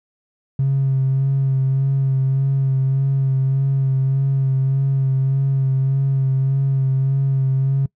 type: tone with vibrato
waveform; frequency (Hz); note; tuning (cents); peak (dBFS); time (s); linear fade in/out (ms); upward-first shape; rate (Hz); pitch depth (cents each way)
triangle; 134.9; C#3; -47; -11; 0.59-7.86; 5; sine; 1.7; 23
effects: noise-tail reverb RT60 0.1 s tail -26 dB re dry + tanh soft clip ceiling -12 dBFS